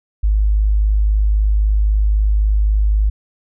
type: tone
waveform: sine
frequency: 51.9 Hz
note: G#1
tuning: in tune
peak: -11 dBFS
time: 0.23-3.1 s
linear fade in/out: 10 ms
effects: none